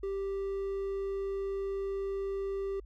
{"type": "tone", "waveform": "triangle", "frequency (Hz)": 392, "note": "G4", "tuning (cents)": 0, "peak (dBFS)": -30, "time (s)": [0.03, 2.8], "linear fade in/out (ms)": 5, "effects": ["added 50 Hz sine -47 dBFS peak until 2.85 s"]}